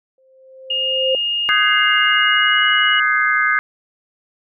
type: tone with exponential growth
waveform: sine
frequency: 525 Hz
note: C5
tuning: 6 cents sharp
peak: -14 dBFS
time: 0.18-1.15 s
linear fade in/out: 2 ms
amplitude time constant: 210 ms
type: tone with pitch glide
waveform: sine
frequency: 2842 to 2912 Hz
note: F7 to F#7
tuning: +30 to -28 cents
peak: -17 dBFS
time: 0.7-3 s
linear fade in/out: 5 ms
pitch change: +42 cents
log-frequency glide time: 2.02-2.65 s
type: chord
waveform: sine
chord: Ab major seventh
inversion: second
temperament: equal with one note detuned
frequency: 1244.5 / 1530.4 / 1661.2 / 2093 Hz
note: Eb6 / G6 / Ab6 / C7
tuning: 0 / -42 / 0 / 0 cents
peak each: -19 dBFS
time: 1.49-3.59 s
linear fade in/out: 0 ms
effects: none